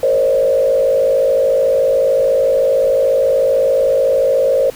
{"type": "tone with frequency modulation", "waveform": "sine", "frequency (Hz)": 538, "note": "C5", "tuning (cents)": 48, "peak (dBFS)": -10, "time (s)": [0.03, 4.7], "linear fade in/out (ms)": 2, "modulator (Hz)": 53.7, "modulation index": 1.1, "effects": ["pink hiss -37 dBFS RMS until 4.75 s"]}